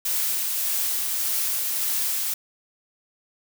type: noise with tremolo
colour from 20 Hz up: blue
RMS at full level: -24 dBFS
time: 0.05-2.34 s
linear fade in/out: 5 ms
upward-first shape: triangle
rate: 1.7 Hz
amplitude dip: 25%
effects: none